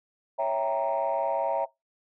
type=chord; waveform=sine; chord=C# diminished seventh; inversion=none; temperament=equal; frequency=554.4 / 659.3 / 784 / 932.3 Hz; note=C#5 / E5 / G5 / Bb5; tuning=0 / 0 / 0 / 0 cents; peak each=-29 / -27 / -31 / -29 dBFS; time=0.38-1.66 s; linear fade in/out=20 ms; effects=noise-tail reverb RT60 0.2 s tail -22 dB re dry + tanh soft clip ceiling -18 dBFS